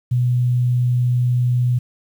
sine tone, 123.47 Hz, B2, in tune, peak -14 dBFS, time 0.11-1.79 s, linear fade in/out 10 ms, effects 8-bit

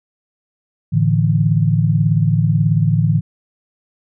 sine chord, A suspended fourth, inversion none, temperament just, 110 / 146.67 / 165 Hz, A2 / D3 / E3, 0 / -2 / +2 cents, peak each -16 dBFS, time 0.92-3.21 s, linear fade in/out 20 ms, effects none

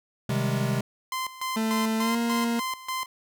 square chord, Ab major seventh, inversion first, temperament equal, 130.81 / 155.56 / 196 / 207.7 Hz, C3 / Eb3 / G3 / Ab3, 0 / 0 / 0 / 0 cents, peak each -27 / -33 / -33 / -31 dBFS, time 0.29-0.81 s, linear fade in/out 5 ms
sawtooth tone with tremolo, 1037 Hz, C6, 16 cents flat, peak -24 dBFS, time 1.12-3.06 s, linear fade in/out 2 ms, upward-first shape square, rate 3.4 Hz, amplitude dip 80%
40% pulse tone with pitch glide, 221.6 to 233.7 Hz, A3 to A#3, +13 to +5 cents, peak -23 dBFS, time 1.56-2.6 s, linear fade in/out 10 ms, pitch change +92 cents, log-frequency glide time 1.98-2.17 s
effects none

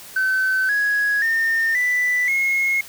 sine tone with pitch steps, 1529 / 1667.4 / 1818.3 / 1982.9 / 2162 Hz, G6 / G#6 / A#6 / B6 / C#7, -44 / +6 / -44 / +6 / -44 cents, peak -15 dBFS, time 0.16-2.81 s, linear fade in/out 5 ms, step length 530 ms, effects tanh soft clip ceiling -14 dBFS + white hiss -40 dBFS RMS until 2.88 s

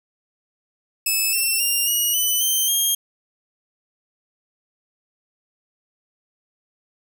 5% pulse tone with pitch steps, 2601 / 2696 / 2794 / 2896 / 3002 / 3111 / 3224 Hz, E7 / E7 / F7 / F#7 / F#7 / G7 / G7, -24 / +38 / 0 / -38 / +24 / -14 / +48 cents, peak -10 dBFS, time 1.06-2.95 s, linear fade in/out 5 ms, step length 270 ms, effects none

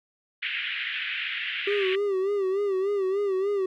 white band-pass noise, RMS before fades -31 dBFS, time 0.42-1.96 s, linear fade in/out 10 ms, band 1600 to 3100 Hz, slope 48 dB/octave
triangle tone with vibrato, 392 Hz, G4, in tune, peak -21 dBFS, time 1.67-3.66 s, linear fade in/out 5 ms, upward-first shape sine, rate 3.4 Hz, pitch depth 84 cents each way
effects none

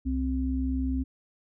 sine tone pair together, 65.59 / 261.6 Hz, C2 / C4, +5 / 0 cents, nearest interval 2 octaves, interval 2395 cents, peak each -28 dBFS, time 0.05-1.04 s, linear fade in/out 20 ms, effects none

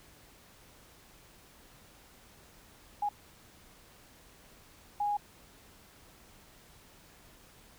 sine tone bursts at uneven times, 824 Hz, G#5, 14 cents flat, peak -28 dBFS, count 2, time 3.02-3.09 / 5-5.17 s, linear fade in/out 5 ms, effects pink hiss -58 dBFS RMS until 7.78 s

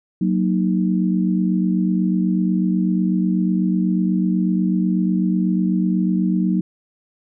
sine chord, D# minor, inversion first, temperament equal, 185 / 233.1 / 311.1 Hz, F#3 / A#3 / D#4, 0 / 0 / 0 cents, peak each -17 / -23 / -23 dBFS, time 0.21-6.61 s, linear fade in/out 5 ms, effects none

